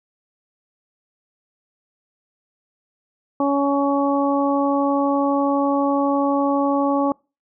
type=harmonic tone; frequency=280.5 Hz; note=C#4; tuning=21 cents sharp; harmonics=1 / 2 / 3 / 4; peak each=-19 / -22 / -24 / -25 dBFS; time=3.4-7.12 s; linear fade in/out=2 ms; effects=noise-tail reverb RT60 0.3 s tail -26 dB re dry